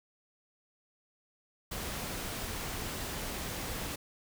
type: noise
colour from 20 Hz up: pink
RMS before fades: -38 dBFS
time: 1.71-3.96 s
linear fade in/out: 10 ms
effects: none